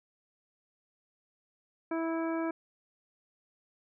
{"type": "harmonic tone", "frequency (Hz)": 327.7, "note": "E4", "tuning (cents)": -10, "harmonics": [1, 2, 3, 4, 5, 7], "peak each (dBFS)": [-31, -37, -41, -43, -45, -48], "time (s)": [1.91, 2.51], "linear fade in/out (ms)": 5, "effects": []}